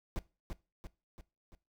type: noise with echo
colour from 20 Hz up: brown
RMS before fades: -35 dBFS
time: 0.16-0.19 s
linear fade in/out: 0 ms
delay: 340 ms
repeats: 4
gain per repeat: -5 dB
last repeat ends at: 1.55 s
effects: noise-tail reverb RT60 0.3 s tail -20 dB re dry